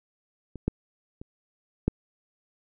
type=clicks; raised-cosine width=3 ms; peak=-25 / -11 / -27 / -9 dBFS; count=4; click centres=0.557 / 0.68 / 1.215 / 1.88 s; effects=none